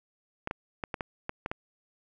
clicks, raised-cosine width 0.5 ms, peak -17 dBFS, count 8, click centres 0.474 / 0.511 / 0.838 / 0.942 / 1.008 / 1.294 / 1.461 / 1.515 s, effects none

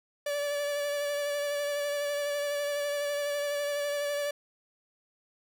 45% pulse tone with vibrato, 578 Hz, D5, 28 cents flat, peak -29 dBFS, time 0.26-4.31 s, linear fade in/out 5 ms, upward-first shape sine, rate 12 Hz, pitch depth 19 cents each way, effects none

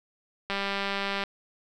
click train, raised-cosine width 0.3 ms, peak -14 dBFS, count 147, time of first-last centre 0.5-1.237 s, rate 198 Hz, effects none

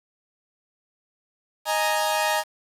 sawtooth chord, D# suspended fourth, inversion none, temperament equal, 622.3 / 830.6 / 932.3 Hz, D#5 / G#5 / A#5, 0 / 0 / 0 cents, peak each -22 dBFS, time 1.65-2.44 s, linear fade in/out 50 ms, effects resampled to 32000 Hz + 7-bit

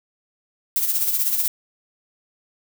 violet noise with tremolo, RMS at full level -19 dBFS, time 0.76-1.48 s, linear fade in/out 0 ms, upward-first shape sine, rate 16 Hz, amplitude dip 55%, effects none

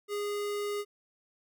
square tone, 411.3 Hz, G#4, 17 cents flat, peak -32 dBFS, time 0.08-0.85 s, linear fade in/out 50 ms, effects none

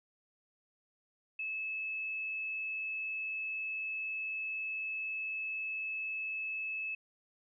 sine tone, 2602 Hz, E7, 23 cents flat, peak -35 dBFS, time 1.39-6.95 s, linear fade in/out 5 ms, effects none

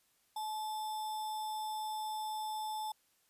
sine tone with sample-and-hold, 862 Hz, A5, 36 cents flat, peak -36 dBFS, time 0.36-2.92 s, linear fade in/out 5 ms, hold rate 4410 Hz, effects white hiss -73 dBFS RMS until 3.29 s + resampled to 32000 Hz

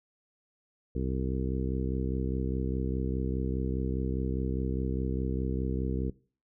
harmonic tone, 64.9 Hz, C2, 13 cents flat, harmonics 1 / 2 / 3 / 4 / 5 / 6 / 7, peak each -32 / -35 / -37 / -38 / -39 / -40 / -40 dBFS, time 0.95-6.1 s, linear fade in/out 5 ms, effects noise-tail reverb RT60 0.4 s tail -20 dB re dry

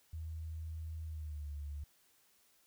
sine tone with pitch glide, 80 to 72.52 Hz, D#2 to D2, +49 to -21 cents, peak -40 dBFS, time 0.13-1.84 s, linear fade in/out 5 ms, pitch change -170 cents, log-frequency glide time 1.05-1.5 s, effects white hiss -70 dBFS RMS until 2.66 s

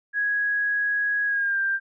sine tone with pitch glide, 1661.2 to 1584.4 Hz, G#6 to G6, 0 to +18 cents, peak -21 dBFS, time 0.13-1.8 s, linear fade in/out 50 ms, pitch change -82 cents, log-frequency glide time 1.26-1.59 s, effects none

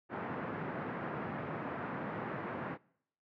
pink band-pass noise, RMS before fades -40 dBFS, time 0.09-2.78 s, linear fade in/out 50 ms, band 130 to 1800 Hz, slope 24 dB/octave, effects noise-tail reverb RT60 0.7 s tail -24 dB re dry

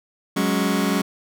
sawtooth chord, F# suspended second, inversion none, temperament just, 185 / 208.1 / 277.5 Hz, F#3 / G#3 / C#4, 0 / +4 / +2 cents, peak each -19 dBFS, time 0.36-1.02 s, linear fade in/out 10 ms, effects none

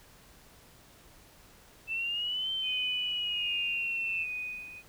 sine exponential two-way sweep, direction up then down, 2637 to 3111 to 2637 Hz, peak -30 dBFS, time 1.87-4.27 s, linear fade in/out 50 ms, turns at 2.51 s
sine tone with tremolo, 2489 Hz, D#7, in tune, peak -33 dBFS, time 2.62-4.83 s, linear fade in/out 50 ms, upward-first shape sine, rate 1.3 Hz, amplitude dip 70%
effects pink hiss -57 dBFS RMS until 4.88 s

